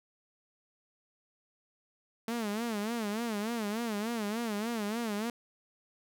sawtooth tone with vibrato, 219.9 Hz, A3, 1 cent flat, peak -28 dBFS, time 2.28-5.3 s, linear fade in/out 2 ms, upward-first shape sine, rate 3.4 Hz, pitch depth 140 cents each way, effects none

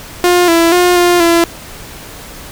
sawtooth tone with pitch steps, 354.8 / 334 / 356.3 / 351.8 / 337.8 Hz, F4 / E4 / F4 / F4 / E4, +27 / +23 / +35 / +13 / +42 cents, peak -3 dBFS, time 0.24-1.44 s, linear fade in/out 0 ms, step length 240 ms, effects pink hiss -31 dBFS RMS until 2.51 s

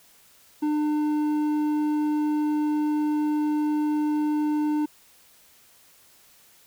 sine tone with hard clipping, 300.7 Hz, D4, 41 cents sharp, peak -23 dBFS, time 0.62-4.86 s, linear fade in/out 10 ms, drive 6 dB, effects white hiss -56 dBFS RMS until 6.66 s

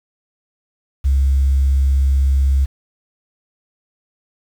sine tone, 68 Hz, C#2, 33 cents flat, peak -10 dBFS, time 1.04-2.66 s, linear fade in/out 20 ms, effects tanh soft clip ceiling -8 dBFS + 7-bit

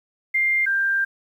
sine tone pair in turn, 2100 / 1586.9 Hz, C7 / G6, +6 / +21 cents, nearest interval perfect fourth, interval 485 cents, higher first, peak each -17 / -18 dBFS, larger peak first, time 0.34-0.66 / 0.66-1.05 s, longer second, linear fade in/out 10 ms, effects 9-bit

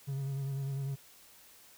triangle tone with vibrato, 137 Hz, C#3, 20 cents flat, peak -31 dBFS, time 0.07-0.96 s, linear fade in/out 20 ms, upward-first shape sine, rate 10 Hz, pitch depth 36 cents each way, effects white hiss -58 dBFS RMS until 1.77 s

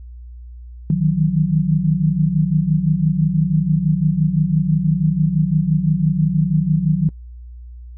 sine tone cluster, 152.3 / 158.3 / 183.6 Hz, D#3 / D#3 / F#3, -37 / +30 / -13 cents, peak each -18 dBFS, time 0.9-7.09 s, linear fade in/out 2 ms, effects noise-tail reverb RT60 0.1 s tail -23 dB re dry + added 60 Hz sine -33 dBFS peak until 7.97 s

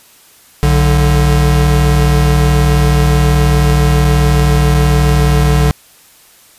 square tone pair together, 61.74 / 146.45 Hz, B1 / D3, 0 / -5 cents, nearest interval octave + minor third, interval 1495 cents, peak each -11 dBFS, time 0.63-5.71 s, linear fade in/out 0 ms, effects white hiss -44 dBFS RMS until 6.58 s + resampled to 32000 Hz

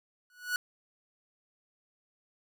45% pulse tone with exponential growth, 1470 Hz, F#6, 12 cents flat, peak -25 dBFS, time 0.3-0.56 s, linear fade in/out 1 ms, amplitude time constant 55 ms, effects none

